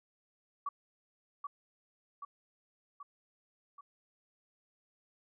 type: tone with echo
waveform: sine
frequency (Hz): 1139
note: C#6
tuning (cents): +47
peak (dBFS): -33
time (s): 0.66-0.69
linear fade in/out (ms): 5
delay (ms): 780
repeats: 4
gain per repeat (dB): -4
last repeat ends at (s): 3.81
effects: none

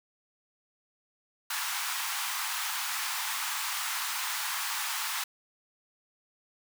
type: high-pass noise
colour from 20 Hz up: pink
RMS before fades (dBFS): -33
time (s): 1.5-5.24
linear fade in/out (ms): 5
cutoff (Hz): 860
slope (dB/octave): 48
effects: none

